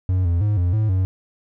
triangle tone with pitch steps, 92.3 / 85.8 / 104.7 / 88.4 / 108.4 / 93.5 Hz, F#2 / F2 / G#2 / F2 / A2 / F#2, -4 / -30 / +15 / +22 / -25 / +19 cents, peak -14 dBFS, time 0.09-1.05 s, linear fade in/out 0 ms, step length 160 ms, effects none

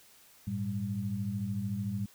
sine tone cluster, 99.8 / 113.3 / 197.6 Hz, G2 / A#2 / G3, +32 / -49 / +14 cents, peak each -38 / -36 / -34 dBFS, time 0.47-2.06 s, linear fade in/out 5 ms, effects white hiss -59 dBFS RMS until 2.14 s

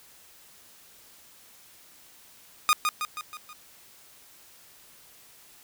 sawtooth tone with echo, 1230 Hz, D#6, 20 cents flat, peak -14 dBFS, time 2.69-2.73 s, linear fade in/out 0 ms, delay 160 ms, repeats 5, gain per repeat -5 dB, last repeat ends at 3.53 s, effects white hiss -54 dBFS RMS until 5.63 s

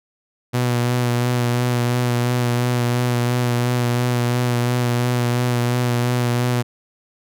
sawtooth tone with vibrato, 122 Hz, B2, 21 cents flat, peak -13 dBFS, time 0.53-6.63 s, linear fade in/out 20 ms, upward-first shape sine, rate 2.9 Hz, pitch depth 24 cents each way, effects none

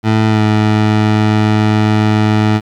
20% pulse tone with pitch glide, 109.6 to 107.22 Hz, A2 to A2, -6 to -44 cents, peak -4 dBFS, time 0.03-2.61 s, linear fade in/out 50 ms, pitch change -38 cents, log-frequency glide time 0.27-0.42 s, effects low-pass 4000 Hz 12 dB/octave + 7-bit

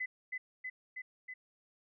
sine tone with echo, 2016 Hz, B6, 35 cents sharp, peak -34 dBFS, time 0-0.06 s, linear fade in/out 10 ms, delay 320 ms, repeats 4, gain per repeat -2 dB, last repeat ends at 1.34 s, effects none

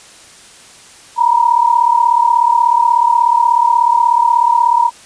sine tone pair together, 932.3 / 968.8 Hz, A#5 / B5, 0 / -34 cents, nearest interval minor second, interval 66 cents, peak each -11 dBFS, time 1.16-4.91 s, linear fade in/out 50 ms, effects white hiss -40 dBFS RMS until 5.05 s + resampled to 22050 Hz

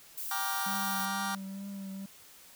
violet noise, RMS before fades -38 dBFS, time 0.17-1.06 s, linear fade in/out 10 ms
sawtooth chord, G minor seventh, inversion none, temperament just, 784 / 940.8 / 1176 / 1411.2 Hz, G5 / Bb5 / D6 / F6, 0 / +16 / +2 / +18 cents, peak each -33 / -35 / -33 / -34 dBFS, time 0.31-1.35 s, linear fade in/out 2 ms
triangle tone with vibrato, 196 Hz, G3, in tune, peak -36 dBFS, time 0.66-2.06 s, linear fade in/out 5 ms, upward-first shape triangle, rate 2.2 Hz, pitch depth 34 cents each way
effects white hiss -55 dBFS RMS until 2.55 s

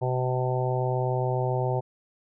harmonic tone, 127.2 Hz, C3, 48 cents flat, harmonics 1 / 3 / 4 / 5 / 6 / 7, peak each -26 / -31 / -32 / -33 / -34 / -34 dBFS, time 0.01-1.81 s, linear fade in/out 20 ms, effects none

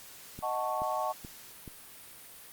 click train, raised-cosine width 3 ms, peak -30 dBFS, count 4, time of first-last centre 0.39-1.678 s, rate 2.33 Hz
sine chord, D# half-diminished seventh, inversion none, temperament equal, 622.3 / 740 / 880 / 1108.7 Hz, D#5 / F#5 / A5 / C#6, 0 / 0 / 0 / 0 cents, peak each -35 dBFS, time 0.42-1.13 s, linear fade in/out 20 ms
effects white hiss -50 dBFS RMS until 2.52 s + Opus 48 kbps

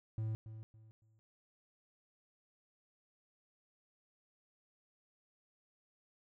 triangle tone with echo, 110 Hz, A2, in tune, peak -33 dBFS, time 0.18-0.35 s, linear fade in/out 0 ms, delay 280 ms, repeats 3, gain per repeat -11 dB, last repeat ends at 1.19 s, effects none

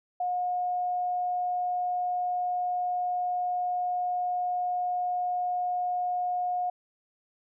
sine tone, 720 Hz, F#5, 47 cents flat, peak -26 dBFS, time 0.2-6.7 s, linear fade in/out 5 ms, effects none

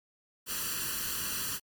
white noise with comb filter, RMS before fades -34 dBFS, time 0.46-1.6 s, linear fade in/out 50 ms, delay 0.68 ms, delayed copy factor +0.8, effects MP3 96 kbps

